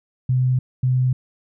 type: tone pair in turn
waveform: sine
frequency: 127.7 / 127.7 Hz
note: C3 / C3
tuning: -42 / -42 cents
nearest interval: unison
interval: 0 cents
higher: neither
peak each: -15 / -15 dBFS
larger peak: neither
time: 0.29-0.59 / 0.83-1.13 s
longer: neither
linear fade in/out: 5 ms
effects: none